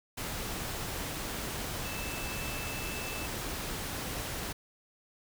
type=tone in noise; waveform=sine; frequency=2639 Hz; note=E7; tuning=1 cent sharp; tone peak=-42 dBFS; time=1.84-3.27 s; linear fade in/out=10 ms; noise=pink; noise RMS=-37 dBFS; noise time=0.17-4.53 s; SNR=-8 dB; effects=none